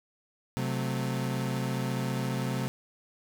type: chord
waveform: 35% pulse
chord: F# diminished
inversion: second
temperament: equal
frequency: 130.81 / 185 / 220 Hz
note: C3 / F#3 / A3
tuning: 0 / 0 / 0 cents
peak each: -29 / -34 / -34 dBFS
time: 0.57-2.68 s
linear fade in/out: 0 ms
effects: none